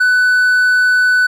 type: tone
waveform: triangle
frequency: 1495 Hz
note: F#6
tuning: 17 cents sharp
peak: -7 dBFS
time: 0-1.27 s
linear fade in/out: 10 ms
effects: none